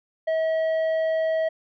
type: tone with tanh clipping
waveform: sine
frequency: 642 Hz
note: E5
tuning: 46 cents flat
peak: -22 dBFS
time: 0.27-1.49 s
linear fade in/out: 10 ms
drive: 7 dB
effects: none